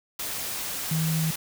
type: tone in noise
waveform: sine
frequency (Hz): 160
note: D#3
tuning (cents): +49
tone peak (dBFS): -23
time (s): 0.91-1.31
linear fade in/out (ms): 5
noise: white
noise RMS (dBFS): -32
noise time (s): 0.19-1.36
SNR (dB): +6
effects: none